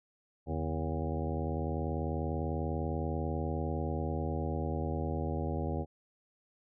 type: harmonic tone with a mistuned harmonic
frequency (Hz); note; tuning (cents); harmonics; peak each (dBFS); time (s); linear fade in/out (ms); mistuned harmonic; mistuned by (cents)
80.2; E2; -47; 1 / 2 / 3 / 4 / 5 / 6 / 7 / 9 / 10; -35 / -38 / -40 / -41 / -42 / -43 / -43 / -45 / -45; 0.46-5.86; 50; 2; -120
effects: none